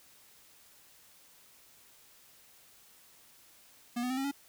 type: tone with pitch steps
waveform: square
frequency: 240 / 249.6 / 259.6 / 270 / 280.8 Hz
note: B3 / B3 / C4 / C#4 / C#4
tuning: -49 / +19 / -13 / -45 / +22 cents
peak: -32 dBFS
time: 3.96-4.315 s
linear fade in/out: 10 ms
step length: 71 ms
effects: white hiss -60 dBFS RMS until 4.48 s